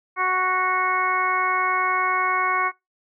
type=harmonic tone with a mistuned harmonic; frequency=370 Hz; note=F#4; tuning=in tune; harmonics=1 / 2 / 3 / 4 / 5 / 6; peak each=-33 / -29 / -21 / -28 / -31 / -26 dBFS; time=0.16-2.72 s; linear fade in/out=50 ms; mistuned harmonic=6; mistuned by=-18 cents; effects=noise-tail reverb RT60 0.2 s tail -23 dB re dry